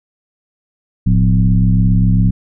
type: tone with frequency modulation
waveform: sine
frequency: 110 Hz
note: A2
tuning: in tune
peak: -8 dBFS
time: 1.06-2.31 s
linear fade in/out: 10 ms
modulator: 67.5 Hz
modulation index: 1.3
effects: none